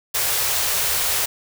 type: band-stop noise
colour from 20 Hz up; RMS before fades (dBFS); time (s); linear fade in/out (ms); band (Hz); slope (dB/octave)
white; -21; 0.14-1.26; 10; 150 to 370; 48
effects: none